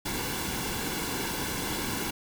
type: noise with comb filter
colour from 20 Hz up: pink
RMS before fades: -32 dBFS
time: 0.05-2.11 s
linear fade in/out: 10 ms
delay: 1.6 ms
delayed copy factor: -0.6
effects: none